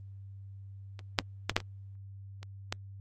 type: clicks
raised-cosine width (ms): 0.2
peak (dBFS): -29 / -6 / -9 / -6 / -26 / -28 / -14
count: 7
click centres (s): 0.992 / 1.188 / 1.496 / 1.565 / 1.603 / 2.43 / 2.725
effects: added 98 Hz sine -44 dBFS peak until 3 s + Opus 24 kbps